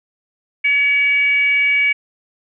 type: tone with frequency modulation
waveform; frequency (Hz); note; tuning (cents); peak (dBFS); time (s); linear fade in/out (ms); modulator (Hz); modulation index
sine; 2269; C#7; +40; -12; 0.64-1.93; 10; 564; 0.33
effects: none

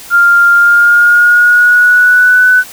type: tone with pitch glide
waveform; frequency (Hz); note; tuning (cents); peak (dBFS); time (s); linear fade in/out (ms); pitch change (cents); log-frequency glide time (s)
sine; 1398 to 1498.3; F6 to F#6; +1 to +21; -3; 0.1-2.64; 50; +120; 0.53-2.49
effects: white hiss -31 dBFS RMS until 2.72 s

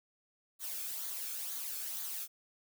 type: noise with flanger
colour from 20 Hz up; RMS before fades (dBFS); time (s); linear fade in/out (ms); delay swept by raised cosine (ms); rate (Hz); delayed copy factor
blue; -40; 0.59-2.28; 50; 0.37 to 1.05; 2.1; -0.5
effects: none

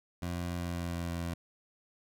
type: tone with pitch glide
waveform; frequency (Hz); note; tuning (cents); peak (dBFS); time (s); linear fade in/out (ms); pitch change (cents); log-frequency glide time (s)
20% pulse; 87.31 to 85.27; F2 to F2; 0 to -41; -29; 0.22-1.34; 5; -41; 0.5-1.14
effects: none

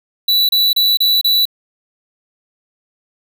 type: tone bursts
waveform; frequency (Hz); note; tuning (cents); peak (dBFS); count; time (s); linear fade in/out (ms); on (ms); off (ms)
square; 3951; B7; 0; -11; 5; 0.28-1.454; 5; 210; 31
effects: none

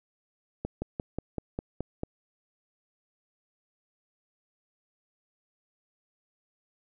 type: slowing click train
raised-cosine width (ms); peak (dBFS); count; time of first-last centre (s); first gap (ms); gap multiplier
2; -18; 8; 0.65-2.034; 170; 1.05
effects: none

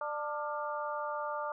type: harmonic tone with a mistuned harmonic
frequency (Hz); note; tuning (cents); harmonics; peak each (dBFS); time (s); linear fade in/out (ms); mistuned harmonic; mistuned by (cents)
297.1; D4; +20; 2 / 3 / 4 / 5; -38 / -39 / -38 / -44; 0.01-1.52; 2; 5; -94
effects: none

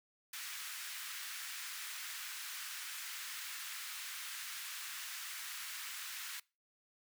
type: high-pass noise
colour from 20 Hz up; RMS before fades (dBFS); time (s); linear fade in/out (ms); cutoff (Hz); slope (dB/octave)
pink; -45; 0.33-6.4; 5; 1400; 24
effects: noise-tail reverb RT60 0.3 s tail -24 dB re dry

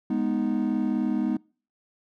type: chord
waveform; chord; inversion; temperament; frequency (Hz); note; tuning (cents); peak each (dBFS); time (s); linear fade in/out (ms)
triangle; G# minor; none; equal; 207.7 / 246.9 / 311.1; G#3 / B3 / D#4; 0 / 0 / 0; -25 / -24 / -26; 0.1-1.37; 5
effects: noise-tail reverb RT60 0.4 s tail -26 dB re dry + tanh soft clip ceiling -13 dBFS

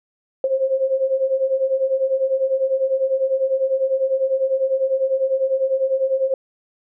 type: beating tone pair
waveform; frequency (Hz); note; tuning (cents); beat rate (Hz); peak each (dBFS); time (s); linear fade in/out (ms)
sine; 523.3 / 533.3; C5 / C5; 0 / +33; 10; -22 / -18; 0.44-6.34; 2
effects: none

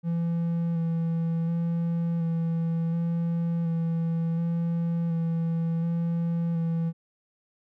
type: tone with vibrato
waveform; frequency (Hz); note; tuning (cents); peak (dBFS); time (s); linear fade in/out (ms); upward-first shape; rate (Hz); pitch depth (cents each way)
triangle; 167; E3; +23; -22; 0.03-6.93; 50; square; 0.69; 15
effects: none

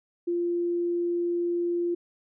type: tone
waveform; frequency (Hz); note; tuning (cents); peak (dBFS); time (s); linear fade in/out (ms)
sine; 346.6; F4; -13; -24; 0.27-1.95; 10
effects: none

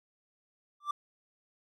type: tone with exponential growth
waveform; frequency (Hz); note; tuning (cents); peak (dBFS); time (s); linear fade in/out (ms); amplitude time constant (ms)
triangle; 1174.7; D6; 0; -24; 0.8-0.91; 5; 22
effects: none

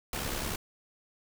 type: noise with amplitude modulation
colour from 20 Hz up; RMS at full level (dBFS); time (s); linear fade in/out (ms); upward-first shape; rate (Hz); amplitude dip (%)
pink; -32; 0.13-0.56; 2; sine; 69.7; 50
effects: none

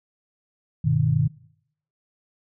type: chord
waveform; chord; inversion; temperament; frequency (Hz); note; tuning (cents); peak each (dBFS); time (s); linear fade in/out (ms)
sine; G augmented; none; just; 98 / 122.5 / 153.12; G2 / B2 / D#3; 0 / -14 / -27; -26 / -22 / -20; 0.84-1.28; 10
effects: noise-tail reverb RT60 0.7 s tail -22 dB re dry

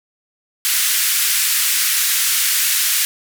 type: band-pass noise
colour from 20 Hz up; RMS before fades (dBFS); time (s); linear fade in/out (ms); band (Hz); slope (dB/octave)
white; -17; 0.65-3.05; 0; 1500 to 16000; 24
effects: none

